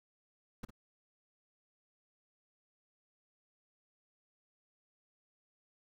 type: noise with echo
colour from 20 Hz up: brown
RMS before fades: -40 dBFS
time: 0.63-0.65 s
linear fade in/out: 5 ms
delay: 55 ms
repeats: 1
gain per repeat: -12 dB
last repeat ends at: 0.705 s
effects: none